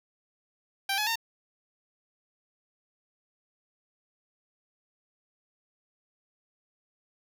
10% pulse tone with pitch steps, 785 / 846.2 / 912.2 Hz, G5 / G#5 / A#5, +2 / +32 / -38 cents, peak -18 dBFS, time 0.89-1.157 s, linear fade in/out 5 ms, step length 89 ms, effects none

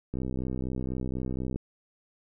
click train, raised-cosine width 3 ms, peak -20 dBFS, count 92, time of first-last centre 0.14-1.56 s, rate 64.1 Hz, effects none

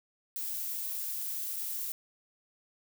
violet noise with dropouts, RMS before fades -36 dBFS, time 0.36-1.92 s, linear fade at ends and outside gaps 0 ms, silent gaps 1.56-1.564 s, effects none

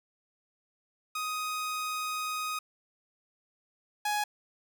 sawtooth tone pair in turn, 1251 / 835.3 Hz, D#6 / G#5, +9 / +10 cents, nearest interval perfect fifth, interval 699 cents, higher first, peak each -28 / -24 dBFS, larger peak second, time 1.15-2.59 / 4.05-4.24 s, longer first, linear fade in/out 5 ms, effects none

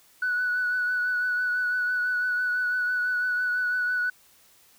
sine tone with vibrato, 1480 Hz, F#6, in tune, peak -22 dBFS, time 0.22-4.1 s, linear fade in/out 5 ms, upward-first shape triangle, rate 6 Hz, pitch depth 27 cents each way, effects tanh soft clip ceiling -19 dBFS + white hiss -58 dBFS RMS until 4.78 s

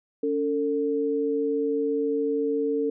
sine tone pair together, 282.7 / 448.7 Hz, C#4 / A4, +34 / +34 cents, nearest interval minor sixth, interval 800 cents, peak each -27 / -24 dBFS, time 0.23-2.9 s, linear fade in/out 5 ms, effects none

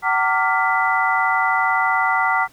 sine tone cluster, 757 / 909 / 1165 / 1402 / 1994 Hz, F#5 / A#5 / D6 / F6 / B6, +39 / -44 / -14 / +6 / +16 cents, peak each -22 dBFS, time 0.02-2.48 s, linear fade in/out 50 ms, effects pink hiss -52 dBFS RMS until 2.52 s

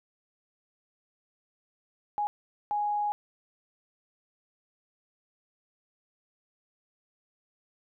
sine tone bursts at uneven times, 830 Hz, G#5, 1 cent flat, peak -26 dBFS, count 2, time 2.18-2.27 / 2.71-3.12 s, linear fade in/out 0 ms, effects none

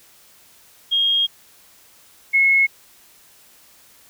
sine tone pair in turn, 3249 / 2178 Hz, G#7 / C#7, -39 / -31 cents, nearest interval perfect fifth, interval 692 cents, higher first, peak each -15 / -12 dBFS, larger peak second, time 0.91-1.27 / 2.33-2.67 s, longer first, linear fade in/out 20 ms, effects white hiss -51 dBFS RMS until 4.09 s

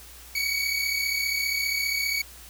25% pulse tone pair together, 2230 / 2265 Hz, C#7 / C#7, +10 / +37 cents, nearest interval unison, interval 27 cents, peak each -24 / -23 dBFS, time 0.35-2.22 s, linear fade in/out 5 ms, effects added 60 Hz sine -49 dBFS peak until 2.49 s + white hiss -47 dBFS RMS until 2.49 s

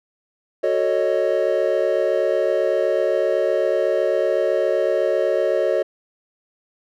triangle chord, D# half-diminished seventh, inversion first, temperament equal with one note detuned, 370 / 443.8 / 554.4 / 622.3 Hz, F#4 / A4 / C#5 / D#5, 0 / +15 / 0 / 0 cents, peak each -22 / -22 / -19 / -20 dBFS, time 0.63-5.83 s, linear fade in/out 10 ms, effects none

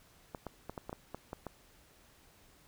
clicks, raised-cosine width 1 ms, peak -26 dBFS, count 9, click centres 0.348 / 0.467 / 0.696 / 0.778 / 0.895 / 0.929 / 1.146 / 1.331 / 1.467 s, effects pink hiss -63 dBFS RMS until 2.67 s

